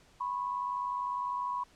sine tone pair together, 987 / 1086.9 Hz, B5 / C#6, -1 / -34 cents, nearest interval major second, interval 167 cents, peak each -33 / -36 dBFS, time 0.2-1.64 s, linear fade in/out 10 ms, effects pink hiss -62 dBFS RMS until 1.75 s + low-pass 8000 Hz 12 dB/octave

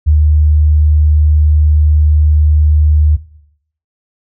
sine tone, 75.8 Hz, D#2, 45 cents flat, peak -5 dBFS, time 0.06-3.17 s, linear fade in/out 20 ms, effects noise-tail reverb RT60 0.7 s tail -17 dB re dry

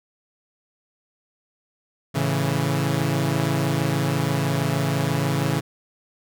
sawtooth chord, A major, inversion none, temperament equal, 110 / 138.59 / 164.81 Hz, A2 / C#3 / E3, 0 / 0 / 0 cents, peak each -24 / -19 / -21 dBFS, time 2.14-5.61 s, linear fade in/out 20 ms, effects none

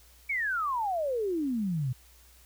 sine exponential sweep, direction down, 2300 to 120 Hz, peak -27 dBFS, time 0.29-1.93 s, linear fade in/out 10 ms, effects added 60 Hz sine -57 dBFS peak until 2.45 s + white hiss -59 dBFS RMS until 2.45 s

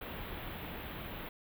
pink band-stop noise, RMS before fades -43 dBFS, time 0.01-1.29 s, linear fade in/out 5 ms, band 3600 to 13000 Hz, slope 48 dB/octave, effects none

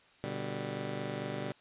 15% pulse chord, G major, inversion first, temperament just, 122.5 / 147 / 196 Hz, B2 / D3 / G3, -14 / +2 / 0 cents, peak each -34 dBFS, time 0.24-1.52 s, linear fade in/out 0 ms, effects white hiss -62 dBFS RMS until 1.6 s + resampled to 8000 Hz

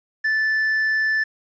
triangle tone, 1754 Hz, A6, 6 cents flat, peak -16 dBFS, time 0.24-1.24 s, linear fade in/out 10 ms, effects resampled to 16000 Hz + 9-bit

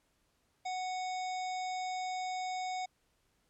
harmonic tone with a mistuned harmonic, 740 Hz, F#5, in tune, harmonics 1 / 3 / 5 / 7 / 9 / 10, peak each -35 / -45 / -49 / -52 / -54 / -55 dBFS, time 0.65-2.86 s, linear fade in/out 10 ms, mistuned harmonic 7, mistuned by -47 cents, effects pink hiss -75 dBFS RMS until 3.49 s + low-pass 12000 Hz 12 dB/octave

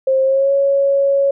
sine tone with pitch glide, 530 to 554.7 Hz, C5 to C#5, +22 to +1 cents, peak -11 dBFS, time 0.07-1.31 s, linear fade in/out 5 ms, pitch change +79 cents, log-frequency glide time 0.23-0.52 s, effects none

